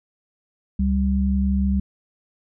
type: tone pair together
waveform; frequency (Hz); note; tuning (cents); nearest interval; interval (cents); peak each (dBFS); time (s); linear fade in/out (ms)
sine; 69.58 / 196; C#2 / G3; +7 / 0; octave + tritone; 1793; -20; 0.79-1.8; 5
effects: none